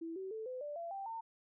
sine tone with pitch steps, 329.6 / 380.8 / 440 / 508.3 / 587.3 / 678.5 / 783.9 / 905.7 Hz, E4 / F#4 / A4 / B4 / D5 / E5 / G5 / A5, 0 / +50 / 0 / +50 / 0 / +50 / 0 / +50 cents, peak -40 dBFS, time 0.01-1.21 s, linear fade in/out 10 ms, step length 150 ms, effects none

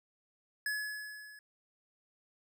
square tone with level ramp, 1700 Hz, G#6, 40 cents sharp, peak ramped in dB -32 to -52 dBFS, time 0.66-1.39 s, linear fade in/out 2 ms, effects none

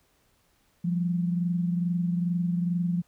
sine tone pair together, 173.66 / 196 Hz, F3 / G3, -9 / 0 cents, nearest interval major second, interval 209 cents, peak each -24 / -34 dBFS, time 0.84-3.02 s, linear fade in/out 10 ms, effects pink hiss -67 dBFS RMS until 3.07 s

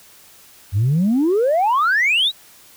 sine exponential sweep, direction up, 91.1 to 4001 Hz, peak -12 dBFS, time 0.72-2.32 s, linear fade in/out 50 ms, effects tanh soft clip ceiling -11 dBFS + white hiss -47 dBFS RMS until 2.76 s

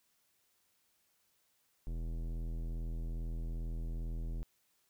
sine tone with tanh clipping, 41.2 Hz, E1, in tune, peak -38 dBFS, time 1.87-4.43 s, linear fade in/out 0 ms, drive 17 dB, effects white hiss -75 dBFS RMS until 4.89 s

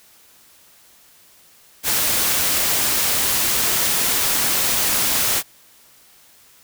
white noise, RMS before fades -19 dBFS, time 1.83-5.43 s, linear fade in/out 50 ms, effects white hiss -51 dBFS RMS until 6.63 s

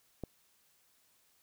click, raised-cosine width 2 ms, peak -25 dBFS, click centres 0.237 s, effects white hiss -70 dBFS RMS until 1.42 s

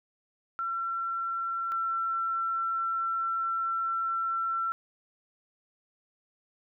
sine tone pair in turn, 1355 / 1347.7 Hz, E6 / E6, +47 / +38 cents, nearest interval unison, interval 9 cents, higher first, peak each -29 / -27 dBFS, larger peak second, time 0.59-1.72 / 1.72-4.72 s, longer second, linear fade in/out 0 ms, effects none

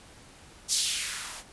violet noise with band-pass filter sweep, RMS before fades -30 dBFS, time 0.68-1.44 s, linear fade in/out 50 ms, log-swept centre 5500 to 670 Hz, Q 1.8, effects pink hiss -52 dBFS RMS until 1.52 s + resampled to 24000 Hz

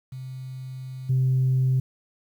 sine tone with level steps, 130 Hz, C3, 11 cents flat, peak -33 / -17 dBFS, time 0.12-1.8 s, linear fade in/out 5 ms, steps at 1.09 s, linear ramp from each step 10 ms, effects tanh soft clip ceiling -15 dBFS + 9-bit

